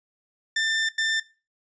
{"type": "tone bursts at uneven times", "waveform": "sawtooth", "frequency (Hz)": 1787, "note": "A6", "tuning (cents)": 26, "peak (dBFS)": -18, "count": 2, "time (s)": [[0.56, 0.89], [0.98, 1.2]], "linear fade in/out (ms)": 5, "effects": ["noise-tail reverb RT60 0.3 s tail -19 dB re dry", "resampled to 16000 Hz"]}